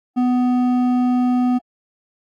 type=tone with hard clipping; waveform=sine; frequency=248.8 Hz; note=B3; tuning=13 cents sharp; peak=-16 dBFS; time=0.16-1.59 s; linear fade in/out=20 ms; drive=8 dB; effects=AAC 64 kbps